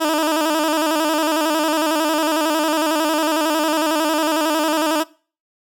15% pulse tone with vibrato, 311.1 Hz, D#4, in tune, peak -10 dBFS, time 0-5.04 s, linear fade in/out 20 ms, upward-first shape square, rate 11 Hz, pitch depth 65 cents each way, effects noise-tail reverb RT60 0.4 s tail -22 dB re dry

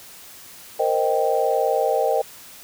sine chord, C minor seventh, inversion third, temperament equal with one note detuned, 462.7 / 523.3 / 622.3 / 784 Hz, Bb4 / C5 / Eb5 / G5, -13 / 0 / 0 / 0 cents, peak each -23 dBFS, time 0.79-2.22 s, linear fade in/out 10 ms, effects white hiss -43 dBFS RMS until 2.63 s

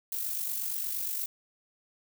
violet noise with amplitude modulation, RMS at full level -31 dBFS, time 0.12-1.26 s, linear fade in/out 5 ms, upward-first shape sine, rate 48.6 Hz, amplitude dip 50%, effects none

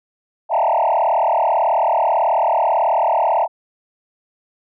sine tone with frequency modulation, 779 Hz, G5, 11 cents flat, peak -12 dBFS, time 0.49-3.48 s, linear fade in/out 50 ms, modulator 38.3 Hz, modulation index 4.1, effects tanh soft clip ceiling -10 dBFS

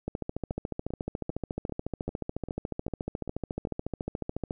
two click trains, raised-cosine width 2 ms, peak -24 / -18 dBFS, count 9 / 63, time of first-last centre 0.51-3.672 / 0.08-4.509 s, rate 2.53 / 14 Hz, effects none

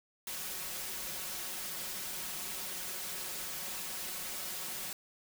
white noise with comb filter, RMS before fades -40 dBFS, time 0.27-4.93 s, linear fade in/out 2 ms, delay 5.4 ms, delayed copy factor +0.7, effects none

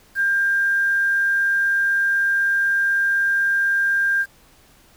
sine tone with quantisation, 1596 Hz, G6, 31 cents sharp, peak -16 dBFS, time 0.15-4.26 s, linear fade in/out 50 ms, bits 7, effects pink hiss -53 dBFS RMS until 4.96 s

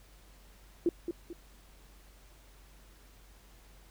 sine tone with echo, 342.5 Hz, F4, 34 cents flat, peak -23 dBFS, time 0.86-0.89 s, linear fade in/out 2 ms, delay 220 ms, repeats 2, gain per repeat -8 dB, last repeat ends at 1.33 s, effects added 48 Hz sine -56 dBFS peak until 3.9 s + pink hiss -61 dBFS RMS until 3.9 s

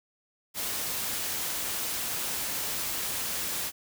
white noise, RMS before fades -32 dBFS, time 0.54-3.72 s, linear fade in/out 50 ms, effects none

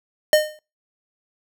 square tone with exponential decay, 611 Hz, D#5, 32 cents flat, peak -9 dBFS, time 0.33-0.59 s, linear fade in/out 1 ms, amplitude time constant 55 ms, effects noise-tail reverb RT60 0.3 s tail -23 dB re dry

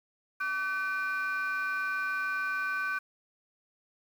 sine tone cluster, 1153 / 1520 / 2401 Hz, D6 / F#6 / D7, -32 / +46 / +38 cents, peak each -34 / -29 / -38 dBFS, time 0.4-2.99 s, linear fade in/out 10 ms, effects tanh soft clip ceiling -25 dBFS + 9-bit

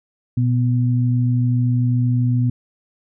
sine tone pair together, 121.1 / 248.7 Hz, B2 / B3, -34 / +12 cents, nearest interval octave, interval 1246 cents, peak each -15 / -22 dBFS, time 0.37-2.5 s, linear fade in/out 5 ms, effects none

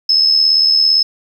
sine tone with amplitude modulation, 5200 Hz, E8, 24 cents flat, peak -6 dBFS, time 0.09-1.03 s, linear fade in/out 5 ms, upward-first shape sine, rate 77.7 Hz, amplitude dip 55%, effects 7-bit

